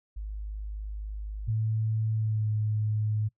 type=tone; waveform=sine; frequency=51.9 Hz; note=G#1; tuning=in tune; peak=-33 dBFS; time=0.16-1.51 s; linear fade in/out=10 ms
type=tone with pitch glide; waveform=sine; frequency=110 to 107.18 Hz; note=A2 to A2; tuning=0 to -45 cents; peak=-25 dBFS; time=1.47-3.29 s; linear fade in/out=20 ms; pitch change=-45 cents; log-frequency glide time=2.15-2.5 s
effects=noise-tail reverb RT60 0.1 s tail -22 dB re dry